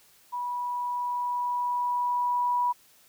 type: tone with level ramp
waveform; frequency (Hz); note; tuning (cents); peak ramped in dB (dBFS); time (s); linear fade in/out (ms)
sine; 977; B5; -19; -29 to -22; 0.32-2.73; 20
effects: white hiss -59 dBFS RMS until 3.08 s